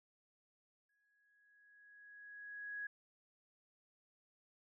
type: tone with exponential growth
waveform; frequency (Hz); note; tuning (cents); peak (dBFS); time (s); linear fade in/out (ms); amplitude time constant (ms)
sine; 1666; G#6; +5; -40; 0.89-2.87; 5; 430
effects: none